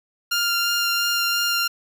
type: tone with vibrato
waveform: 15% pulse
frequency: 1396.9 Hz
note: F6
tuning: in tune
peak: -13 dBFS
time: 0.31-1.68 s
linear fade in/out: 10 ms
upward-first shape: sine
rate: 2.9 Hz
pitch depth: 9 cents each way
effects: none